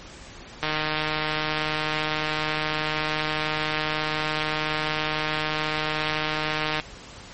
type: click train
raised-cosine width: 0.3 ms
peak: -9 dBFS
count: 951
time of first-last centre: 0.63-6.799 s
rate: 154 Hz
effects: pink hiss -43 dBFS RMS until 7.33 s + MP3 32 kbps